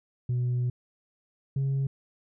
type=tone pair in turn; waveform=sine; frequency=123.47 / 136.31 Hz; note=B2 / C#3; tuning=0 / -29 cents; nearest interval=major second; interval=171 cents; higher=second; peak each=-22 dBFS; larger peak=neither; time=0.29-0.7 / 1.56-1.87 s; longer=first; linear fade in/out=5 ms; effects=tanh soft clip ceiling -23 dBFS